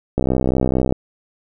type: click train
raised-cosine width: 2 ms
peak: -4 dBFS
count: 49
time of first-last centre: 0.18-0.924 s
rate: 64.5 Hz
effects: none